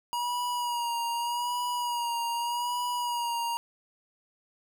square tone with vibrato, 957 Hz, A#5, 45 cents sharp, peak -29 dBFS, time 0.13-3.57 s, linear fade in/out 0 ms, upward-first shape sine, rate 0.83 Hz, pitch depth 35 cents each way, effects none

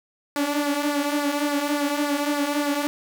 sawtooth tone with flanger, 289.8 Hz, D4, 23 cents flat, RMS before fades -24 dBFS, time 0.36-2.87 s, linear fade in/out 0 ms, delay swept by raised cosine 0.3 to 4.1 ms, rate 3.5 Hz, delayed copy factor -0.6, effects none

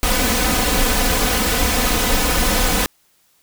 pink noise with comb filter, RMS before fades -17 dBFS, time 0.03-2.86 s, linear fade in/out 0 ms, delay 4 ms, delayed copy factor +0.85, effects white hiss -59 dBFS RMS until 3.42 s

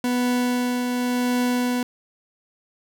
40% pulse tone with tremolo, 246.9 Hz, B3, in tune, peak -18 dBFS, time 0.04-1.83 s, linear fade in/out 2 ms, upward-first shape triangle, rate 0.91 Hz, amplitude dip 35%, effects none

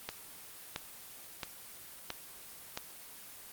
click train, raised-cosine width 0.2 ms, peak -18 dBFS, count 5, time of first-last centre 0.09-2.775 s, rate 1.49 Hz, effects white hiss -50 dBFS RMS until 3.52 s + Opus 24 kbps

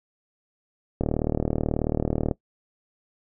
click train, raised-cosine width 2 ms, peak -10 dBFS, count 51, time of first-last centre 1.01-2.312 s, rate 38.4 Hz, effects noise-tail reverb RT60 0.1 s tail -20 dB re dry

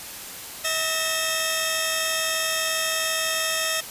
15% pulse tone cluster, 642 / 1833 / 2620 / 3233 Hz, E5 / A#6 / E7 / G#7, -46 / -30 / -11 / -47 cents, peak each -22 dBFS, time 0.64-3.81 s, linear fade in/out 10 ms, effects white hiss -37 dBFS RMS until 3.9 s + resampled to 32000 Hz

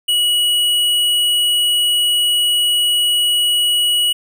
triangle tone with tanh clipping, 2920 Hz, F#7, 24 cents flat, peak -14 dBFS, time 0.08-4.13 s, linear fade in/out 10 ms, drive 18 dB, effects none

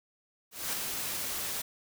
white noise with ADSR envelope, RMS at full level -32 dBFS, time 0.51-1.62 s, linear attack 220 ms, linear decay 6 ms, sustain -3 dB, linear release 8 ms, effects none

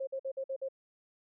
sine tone bursts, 536 Hz, C5, 42 cents sharp, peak -33 dBFS, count 6, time 0-0.687 s, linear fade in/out 10 ms, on 72 ms, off 51 ms, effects none

